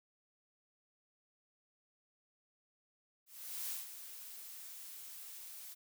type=noise with ADSR envelope; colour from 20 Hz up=blue; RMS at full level=-40 dBFS; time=3.26-5.75 s; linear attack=440 ms; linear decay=160 ms; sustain=-10 dB; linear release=23 ms; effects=none